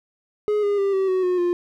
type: tone with pitch steps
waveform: triangle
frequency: 419.6 / 407.4 / 395.6 / 384.1 / 373 / 362.1 / 351.6 Hz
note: G#4 / G#4 / G4 / G4 / F#4 / F#4 / F4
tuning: +18 / -33 / +16 / -35 / +14 / -37 / +12 cents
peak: -16 dBFS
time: 0.48-1.53 s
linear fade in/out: 0 ms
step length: 150 ms
effects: none